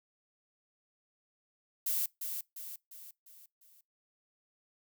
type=noise with echo; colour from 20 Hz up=violet; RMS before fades=-32 dBFS; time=1.86-2.06 s; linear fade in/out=5 ms; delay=350 ms; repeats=5; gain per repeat=-6 dB; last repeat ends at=3.81 s; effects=noise-tail reverb RT60 0.2 s tail -24 dB re dry